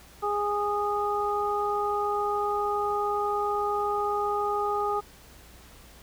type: harmonic tone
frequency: 412.2 Hz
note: G#4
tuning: 13 cents flat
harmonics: 1 / 2 / 3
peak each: -29 / -29 / -29 dBFS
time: 0.22-5.01 s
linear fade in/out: 20 ms
effects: added 60 Hz sine -54 dBFS peak until 6.02 s + pink hiss -52 dBFS RMS until 6.02 s